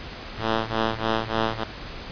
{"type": "ring-modulated tone", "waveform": "5% pulse", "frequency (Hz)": 111.7, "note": "A2", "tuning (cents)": 27, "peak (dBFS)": -9, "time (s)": [0.37, 1.64], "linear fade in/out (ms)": 5, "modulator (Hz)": 110, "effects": ["pink hiss -37 dBFS RMS until 2.11 s", "resampled to 11025 Hz"]}